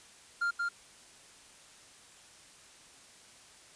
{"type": "tone with echo", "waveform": "triangle", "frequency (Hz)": 1396.9, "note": "F6", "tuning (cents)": 0, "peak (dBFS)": -26, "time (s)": [0.41, 0.51], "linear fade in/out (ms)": 10, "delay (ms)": 180, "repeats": 1, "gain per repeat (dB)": -2, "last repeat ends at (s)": 0.69, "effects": ["white hiss -56 dBFS RMS until 3.75 s", "resampled to 22050 Hz"]}